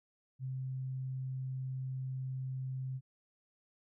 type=tone; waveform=sine; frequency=130.81 Hz; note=C3; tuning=in tune; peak=-36 dBFS; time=0.39-3.01 s; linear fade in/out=50 ms; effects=none